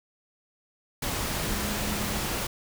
sine tone in noise, 207.1 Hz, G#3, 5 cents flat, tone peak -35 dBFS, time 1.49-2.2 s, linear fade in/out 5 ms, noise pink, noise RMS -30 dBFS, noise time 1.02-2.47 s, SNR -8 dB, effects none

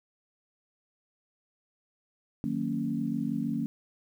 sine chord, D# minor seventh, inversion none, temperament equal with one note detuned, 155.56 / 185 / 230.5 / 277.2 Hz, D#3 / F#3 / A#3 / C#4, 0 / 0 / -19 / 0 cents, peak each -36 / -36 / -31 / -33 dBFS, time 2.44-3.66 s, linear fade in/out 0 ms, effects 10-bit

